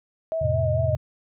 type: tone with vibrato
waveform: sine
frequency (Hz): 634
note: D#5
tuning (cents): +32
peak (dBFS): -23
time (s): 0.32-0.95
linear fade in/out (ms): 0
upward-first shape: sine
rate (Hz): 4.5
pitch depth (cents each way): 49
type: chord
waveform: sine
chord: F major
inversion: none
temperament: equal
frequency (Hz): 87.31 / 110 / 130.81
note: F2 / A2 / C3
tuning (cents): 0 / 0 / 0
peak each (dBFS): -26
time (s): 0.41-0.97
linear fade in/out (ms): 10
effects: none